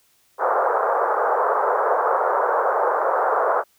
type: band-pass noise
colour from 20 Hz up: pink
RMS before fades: -20 dBFS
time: 0.38-3.64 s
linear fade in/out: 50 ms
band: 450 to 1400 Hz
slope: 48 dB/octave
effects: white hiss -61 dBFS RMS until 3.78 s